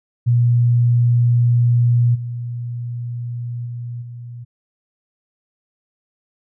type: tone with level steps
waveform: sine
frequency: 120 Hz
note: B2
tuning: 49 cents flat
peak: -11 / -23 / -25 / -30 dBFS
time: 0.26-4.45 s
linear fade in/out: 20 ms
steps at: 2.14 / 3.65 / 4.01 s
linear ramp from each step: 20 ms
effects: none